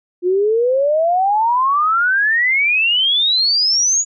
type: exponential sweep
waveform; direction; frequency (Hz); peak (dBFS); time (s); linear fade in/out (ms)
sine; up; 349.2 to 6900; -12; 0.22-4.05; 50
effects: none